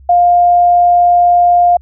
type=tone; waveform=sine; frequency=704 Hz; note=F5; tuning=14 cents sharp; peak=-5 dBFS; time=0.09-1.77 s; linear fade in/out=5 ms; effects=added 67 Hz sine -36 dBFS peak until 1.81 s